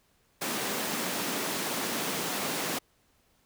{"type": "high-pass noise", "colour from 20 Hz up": "pink", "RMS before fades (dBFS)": -32, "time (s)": [0.41, 2.79], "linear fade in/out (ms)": 10, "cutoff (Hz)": 180, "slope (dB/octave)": 24, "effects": ["pink hiss -68 dBFS RMS until 3.45 s"]}